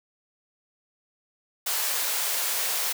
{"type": "high-pass noise", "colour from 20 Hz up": "white", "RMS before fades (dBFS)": -27, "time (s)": [1.66, 2.93], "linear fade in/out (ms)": 10, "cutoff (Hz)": 470, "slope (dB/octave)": 24, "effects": []}